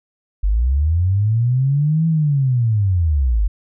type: linear two-way sweep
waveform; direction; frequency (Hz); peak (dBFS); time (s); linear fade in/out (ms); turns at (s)
sine; up then down; 45.97 to 164.81 to 45.97; -13; 0.43-3.48; 10; 2.07
effects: none